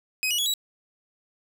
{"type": "tone with pitch steps", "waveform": "sawtooth", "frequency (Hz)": [2523, 2915, 3368, 3891], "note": ["D#7", "F#7", "G#7", "B7"], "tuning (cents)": [23, -26, 24, -27], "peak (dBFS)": -20, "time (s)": [0.23, 0.538], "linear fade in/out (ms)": 0, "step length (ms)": 77, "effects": []}